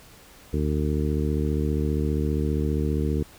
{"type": "harmonic tone", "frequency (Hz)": 75, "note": "D2", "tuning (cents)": 37, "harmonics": [1, 2, 3, 4, 5, 6], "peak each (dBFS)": [-25, -28, -30, -31, -32, -33], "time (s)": [0.53, 3.23], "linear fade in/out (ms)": 5, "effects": ["pink hiss -50 dBFS RMS until 3.38 s"]}